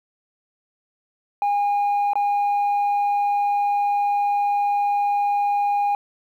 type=tone with dropouts; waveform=sine; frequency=815 Hz; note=G#5; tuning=33 cents flat; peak=-15 dBFS; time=1.42-5.95 s; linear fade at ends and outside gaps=1 ms; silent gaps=2.134-2.155 s; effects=tanh soft clip ceiling -17 dBFS + 9-bit